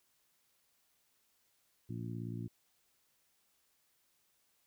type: harmonic tone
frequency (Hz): 57.8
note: A#1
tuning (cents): -14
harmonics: 2 / 3 / 4 / 5 / 6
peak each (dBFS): -41 / -45 / -47 / -49 / -51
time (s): 1.89-2.48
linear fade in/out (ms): 10
effects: white hiss -75 dBFS RMS until 4.66 s